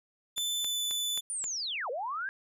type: tone with pitch glide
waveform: sawtooth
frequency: 3520 to 3492 Hz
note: A7 to A7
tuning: 0 to -14 cents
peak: -27 dBFS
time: 0.36-1.21 s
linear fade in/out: 20 ms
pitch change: -14 cents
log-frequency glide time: 0.56-0.82 s
type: click train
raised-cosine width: 0.2 ms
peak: -24 dBFS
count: 5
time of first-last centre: 0.38-1.441 s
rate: 3.77 Hz
type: linear two-way sweep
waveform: sine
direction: down then up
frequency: 9500 to 455.9 to 1648 Hz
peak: -32 dBFS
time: 1.3-2.29 s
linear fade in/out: 0 ms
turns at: 1.9 s
effects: none